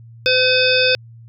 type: harmonic tone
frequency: 510 Hz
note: C5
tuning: 44 cents flat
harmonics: 1 / 3 / 5 / 7 / 9 / 10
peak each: -17 / -21 / -18 / -20 / -23 / -21 dBFS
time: 0.26-0.95 s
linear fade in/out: 0 ms
effects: added 115 Hz sine -38 dBFS peak until 1.28 s